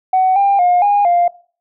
sine tone with pitch steps, 750 / 797 / 713 / 816 / 699 Hz, F#5 / G5 / F5 / G#5 / F5, +23 / +28 / +36 / -31 / +1 cents, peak -8 dBFS, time 0.13-1.28 s, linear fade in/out 5 ms, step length 230 ms, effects noise-tail reverb RT60 0.4 s tail -20 dB re dry + tanh soft clip ceiling -6 dBFS

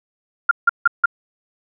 sine tone bursts, 1396.9 Hz, F6, in tune, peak -8 dBFS, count 4, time 0.49-1.058 s, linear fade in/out 5 ms, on 22 ms, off 160 ms, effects none

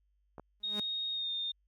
clicks, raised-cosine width 1 ms, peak -32 dBFS, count 2, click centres 0.382 / 0.397 s
sawtooth tone with exponential growth, 207.7 Hz, G#3, in tune, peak -31 dBFS, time 0.6-0.8 s, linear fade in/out 2 ms, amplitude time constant 43 ms
sine tone with pitch glide, 3729 to 3646 Hz, A#7 to A#7, 0 to -39 cents, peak -33 dBFS, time 0.63-1.52 s, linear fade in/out 10 ms, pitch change -39 cents, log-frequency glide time 1.12-1.31 s
effects added 50 Hz sine -70 dBFS peak until 1.67 s

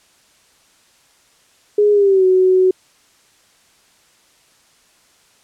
sine tone with pitch glide, 415.3 to 372.1 Hz, G#4 to F#4, 0 to +10 cents, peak -9 dBFS, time 1.78-2.71 s, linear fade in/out 5 ms, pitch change -190 cents, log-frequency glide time 1.92-2.25 s, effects white hiss -54 dBFS RMS until 5.43 s + low-pass 9000 Hz 12 dB/octave

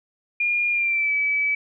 sine tone with pitch glide, 2418 to 2294 Hz, D7 to D7, +50 to -41 cents, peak -19 dBFS, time 0.4-1.55 s, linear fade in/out 5 ms, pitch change -91 cents, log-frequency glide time 0.71-1.13 s, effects none

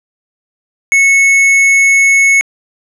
sine tone with tanh clipping, 2200 Hz, C#7, 14 cents flat, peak -7 dBFS, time 0.92-2.41 s, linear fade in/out 0 ms, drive 12 dB, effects low-pass 11000 Hz 12 dB/octave

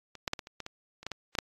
clicks, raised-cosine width 0.2 ms, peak -28 / -13 / -12 / -22 / -28 / -21 / -22 / -30 / -17 / -18 / -17 / -9 dBFS, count 12, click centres 0.153 / 0.278 / 0.334 / 0.392 / 0.471 / 0.603 / 0.664 / 1.03 / 1.066 / 1.117 / 1.352 / 1.387 s, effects AAC 32 kbps

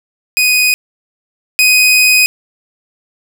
sawtooth tone pair in turn, 2493 / 2502 Hz, D#7 / D#7, +3 / +9 cents, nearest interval unison, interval 6 cents, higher second, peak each -5 / -3 dBFS, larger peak second, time 0.37-0.74 / 1.59-2.26 s, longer second, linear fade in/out 0 ms, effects none

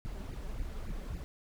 brown noise with flanger, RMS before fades -39 dBFS, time 0.05-1.24 s, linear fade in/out 0 ms, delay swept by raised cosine 0.42 to 5.32 ms, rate 3.6 Hz, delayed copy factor +0.9, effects none

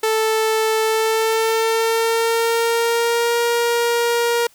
sawtooth tone with pitch glide, 440 to 471.6 Hz, A4 to A#4, 0 to +20 cents, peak -12 dBFS, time 0.03-4.47 s, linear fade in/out 5 ms, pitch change +120 cents, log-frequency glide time 0.83-3.39 s, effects white hiss -53 dBFS RMS until 4.54 s

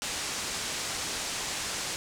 white low-pass noise, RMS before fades -34 dBFS, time 0.02-1.96 s, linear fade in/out 0 ms, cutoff 8200 Hz, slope 24 dB/octave, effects none

